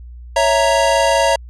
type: chord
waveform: square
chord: A# diminished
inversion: first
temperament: equal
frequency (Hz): 554.4 / 659.3 / 932.3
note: C#5 / E5 / A#5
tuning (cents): 0 / 0 / 0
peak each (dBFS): -17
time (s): 0.36-1.36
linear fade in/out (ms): 5
effects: added 60 Hz sine -32 dBFS peak until 1.49 s + resampled to 22050 Hz